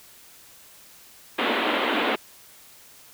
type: band-pass noise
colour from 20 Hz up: pink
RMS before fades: -24 dBFS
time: 1.38-2.16 s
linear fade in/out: 10 ms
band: 240 to 3600 Hz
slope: 48 dB/octave
effects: white hiss -50 dBFS RMS until 3.13 s